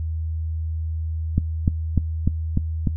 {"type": "click train", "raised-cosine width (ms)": 5, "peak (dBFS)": -6, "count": 6, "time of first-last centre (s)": [1.38, 2.873], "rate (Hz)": 3.35, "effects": ["noise-tail reverb RT60 0.1 s tail -18 dB re dry", "added 80 Hz sine -23 dBFS peak until 2.96 s"]}